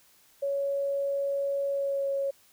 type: tone with pitch glide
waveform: sine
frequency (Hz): 558 to 551.9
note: C#5 to C#5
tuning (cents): +11 to -8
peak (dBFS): -26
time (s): 0.42-2.31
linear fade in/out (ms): 10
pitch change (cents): -19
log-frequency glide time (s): 1.71-2.09
effects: white hiss -61 dBFS RMS until 2.52 s